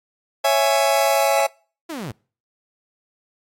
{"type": "chord", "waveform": "40% pulse", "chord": "C# minor", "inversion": "none", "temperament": "just", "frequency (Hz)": [554.4, 665.2, 831.5], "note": ["C#5", "E5", "G#5"], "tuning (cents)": [0, 16, 2], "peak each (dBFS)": -19, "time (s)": [0.44, 1.47], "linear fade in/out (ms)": 10}
{"type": "linear sweep", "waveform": "sawtooth", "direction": "down", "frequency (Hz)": [349.2, 92.5], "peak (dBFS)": -24, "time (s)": [1.89, 2.12], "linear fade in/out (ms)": 10}
{"effects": ["noise-tail reverb RT60 0.4 s tail -26 dB re dry", "AAC 48 kbps"]}